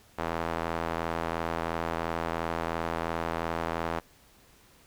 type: tone with band-pass filter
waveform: sawtooth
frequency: 82.9 Hz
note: E2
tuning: 10 cents sharp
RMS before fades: -32 dBFS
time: 0.18-4 s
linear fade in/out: 10 ms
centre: 940 Hz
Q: 0.91
effects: pink hiss -59 dBFS RMS until 4.86 s